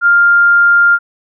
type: tone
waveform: sine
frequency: 1400 Hz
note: F6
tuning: 4 cents sharp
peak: -5 dBFS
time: 0.01-0.99 s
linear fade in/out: 50 ms
effects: none